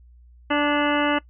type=harmonic tone with a mistuned harmonic; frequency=292.7 Hz; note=D4; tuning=6 cents flat; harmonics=1 / 2 / 3 / 4 / 5 / 6 / 7 / 9 / 10; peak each=-22 / -25 / -27 / -28 / -29 / -30 / -30 / -32 / -32 dBFS; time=0.5-1.19 s; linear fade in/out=10 ms; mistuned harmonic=6; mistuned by=-29 cents; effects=noise-tail reverb RT60 0.1 s tail -21 dB re dry + added 60 Hz sine -47 dBFS peak until 1.29 s